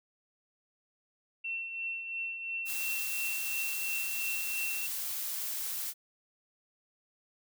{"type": "tone with tremolo", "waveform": "sine", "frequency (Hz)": 2704, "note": "E7", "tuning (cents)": 43, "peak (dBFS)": -32, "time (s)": [1.44, 4.87], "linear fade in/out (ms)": 10, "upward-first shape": "triangle", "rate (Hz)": 2.9, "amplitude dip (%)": 55}
{"type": "noise", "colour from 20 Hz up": "blue", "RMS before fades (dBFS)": -36, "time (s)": [2.65, 5.94], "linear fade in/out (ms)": 50}
{"effects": []}